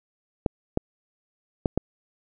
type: clicks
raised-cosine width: 2 ms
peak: -8 dBFS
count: 4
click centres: 0.462 / 0.774 / 1.658 / 1.776 s
effects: none

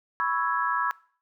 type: chord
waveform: sine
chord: C# minor seventh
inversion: third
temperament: equal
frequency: 987.8 / 1108.7 / 1318.5 / 1661.2 Hz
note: B5 / C#6 / E6 / G#6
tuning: 0 / 0 / 0 / 0 cents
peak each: -29 dBFS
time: 0.2-0.91 s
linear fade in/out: 0 ms
effects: noise-tail reverb RT60 0.5 s tail -22 dB re dry

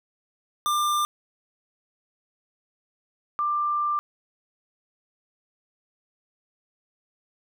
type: tone pair in turn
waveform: square / sine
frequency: 1193 / 1186.2 Hz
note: D6 / D6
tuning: +27 / +17 cents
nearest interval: unison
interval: 10 cents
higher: first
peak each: -22 dBFS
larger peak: neither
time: 0.66-1.05 / 3.39-3.99 s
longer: second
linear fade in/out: 0 ms
effects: none

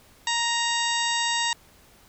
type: harmonic tone with a mistuned harmonic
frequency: 935 Hz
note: A#5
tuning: 5 cents sharp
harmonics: 1 / 2 / 3 / 4 / 5 / 6 / 7 / 8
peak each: -28 / -29 / -31 / -29 / -35 / -36 / -36 / -32 dBFS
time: 0.27-1.53 s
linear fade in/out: 2 ms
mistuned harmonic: 8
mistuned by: +48 cents
effects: pink hiss -55 dBFS RMS until 2.08 s

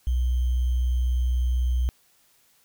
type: tone with sample-and-hold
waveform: sine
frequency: 62 Hz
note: B1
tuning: 7 cents sharp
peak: -20 dBFS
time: 0.07-1.89 s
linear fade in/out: 0 ms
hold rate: 3150 Hz
effects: white hiss -62 dBFS RMS until 2.64 s

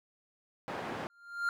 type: band-pass noise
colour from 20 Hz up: white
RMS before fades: -39 dBFS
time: 0.68-1.07 s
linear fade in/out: 0 ms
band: 130 to 1100 Hz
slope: 12 dB/octave
type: tone with exponential growth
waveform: triangle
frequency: 1396.9 Hz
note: F6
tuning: in tune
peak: -24 dBFS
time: 1.1-1.49 s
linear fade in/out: 1 ms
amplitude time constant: 84 ms
effects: none

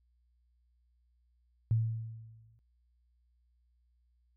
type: tone with exponential decay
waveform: sine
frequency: 112.4 Hz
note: A2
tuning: 37 cents sharp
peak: -23 dBFS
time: 1.71-2.59 s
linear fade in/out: 0 ms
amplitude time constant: 190 ms
effects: added 60 Hz sine -68 dBFS peak until 4.36 s

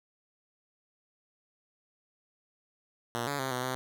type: tone with pitch steps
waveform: 5% pulse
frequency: 118.7 / 142.4 / 132.3 / 125.8 / 129.1 Hz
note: A#2 / C#3 / C3 / B2 / C3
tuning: +32 / +47 / +20 / +32 / -23 cents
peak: -20 dBFS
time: 3.15-3.75 s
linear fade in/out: 0 ms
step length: 120 ms
effects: none

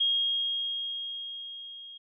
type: tone with level ramp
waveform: sine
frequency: 3258 Hz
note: G#7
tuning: 34 cents flat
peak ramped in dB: -22 to -43 dBFS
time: 0-1.98 s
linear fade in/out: 10 ms
effects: none

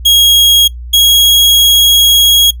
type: tone pair in turn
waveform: 40% pulse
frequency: 3285 / 3306 Hz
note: G#7 / G#7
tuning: -20 / -9 cents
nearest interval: unison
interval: 11 cents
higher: second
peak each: -3 dBFS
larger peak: neither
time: 0.05-0.68 / 0.93-2.51 s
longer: second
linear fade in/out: 10 ms
effects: noise-tail reverb RT60 0.1 s tail -20 dB re dry + added 60 Hz sine -22 dBFS peak until 2.6 s

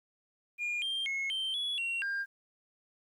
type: tone with pitch steps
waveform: sine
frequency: 2422 / 3180 / 2175 / 3126 / 3385 / 2741 / 1602 Hz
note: D#7 / G7 / C#7 / G7 / G#7 / F7 / G6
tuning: -47 / +24 / -33 / -6 / +32 / -33 / +37 cents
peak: -29 dBFS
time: 0.58-2.26 s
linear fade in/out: 50 ms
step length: 240 ms
effects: tanh soft clip ceiling -30 dBFS + 11-bit

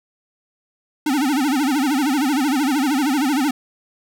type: tone with vibrato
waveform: square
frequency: 278.9 Hz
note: C#4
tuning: 11 cents sharp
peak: -17 dBFS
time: 1.06-3.51 s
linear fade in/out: 5 ms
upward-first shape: sine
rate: 13 Hz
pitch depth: 180 cents each way
effects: none

